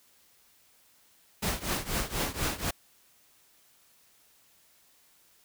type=noise with tremolo; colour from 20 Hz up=pink; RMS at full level=-28 dBFS; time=1.42-2.71 s; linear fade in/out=10 ms; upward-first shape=triangle; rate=4.1 Hz; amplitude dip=90%; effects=white hiss -63 dBFS RMS until 5.44 s